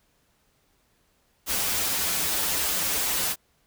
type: noise with comb filter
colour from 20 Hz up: white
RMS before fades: -26 dBFS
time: 1.46-3.36 s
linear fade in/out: 50 ms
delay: 8.4 ms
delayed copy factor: -0.9
effects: pink hiss -67 dBFS RMS until 3.66 s

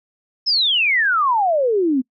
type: exponential sweep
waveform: sine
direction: down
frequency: 5330 to 246.9 Hz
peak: -14 dBFS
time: 0.46-2.02 s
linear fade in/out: 20 ms
effects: noise-tail reverb RT60 0.1 s tail -24 dB re dry

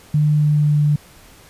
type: tone with pitch glide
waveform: sine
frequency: 150.1 to 148.12 Hz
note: D3 to D3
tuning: +38 to +15 cents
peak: -12 dBFS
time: 0.14-0.96 s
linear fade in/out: 5 ms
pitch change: -23 cents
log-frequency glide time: 0.32-0.81 s
effects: pink hiss -46 dBFS RMS until 1.49 s + resampled to 32000 Hz

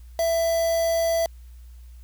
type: tone with quantisation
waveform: triangle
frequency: 664 Hz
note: E5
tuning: 12 cents sharp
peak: -18 dBFS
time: 0.19-1.26 s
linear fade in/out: 2 ms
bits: 5
effects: added 60 Hz sine -41 dBFS peak until 2.03 s + white hiss -62 dBFS RMS until 2.03 s

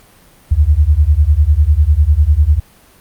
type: beating tone pair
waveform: sine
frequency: 69.9 / 79.9 Hz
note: C#2 / D#2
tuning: +15 / +47 cents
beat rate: 10 Hz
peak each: -10 dBFS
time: 0.51-2.6 s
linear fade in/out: 10 ms
effects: pink hiss -46 dBFS RMS until 3 s + Opus 48 kbps

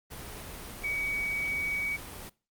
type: tone in noise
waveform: sine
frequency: 2261 Hz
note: C#7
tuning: 34 cents sharp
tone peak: -29 dBFS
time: 0.83-1.97 s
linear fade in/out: 20 ms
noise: pink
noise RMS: -42 dBFS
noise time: 0.1-2.3 s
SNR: +10 dB
effects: noise-tail reverb RT60 0.3 s tail -21 dB re dry + Opus 32 kbps

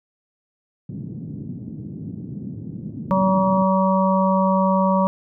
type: band-pass noise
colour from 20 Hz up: pink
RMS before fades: -32 dBFS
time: 0.89-3.63 s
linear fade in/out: 5 ms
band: 120 to 260 Hz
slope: 24 dB/octave
type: harmonic tone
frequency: 190.1 Hz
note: F#3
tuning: 47 cents sharp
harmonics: 1 / 3 / 5 / 6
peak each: -18 / -21 / -21 / -25 dBFS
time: 3.11-5.07 s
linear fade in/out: 0 ms
effects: none

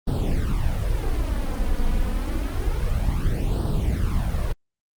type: noise with flanger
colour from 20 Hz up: brown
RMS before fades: -22 dBFS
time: 0.07-4.53 s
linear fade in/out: 10 ms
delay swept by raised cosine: 0.22 to 4.12 ms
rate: 0.28 Hz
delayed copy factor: +0.75
effects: Opus 32 kbps

